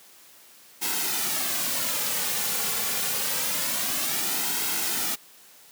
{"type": "noise with flanger", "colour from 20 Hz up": "white", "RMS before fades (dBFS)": -27, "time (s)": [0.81, 5.16], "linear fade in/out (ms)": 20, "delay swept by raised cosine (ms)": [1.7, 3.2], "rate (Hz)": 0.26, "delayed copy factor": -0.55, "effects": ["white hiss -52 dBFS RMS until 5.71 s", "high-pass 150 Hz 12 dB/octave"]}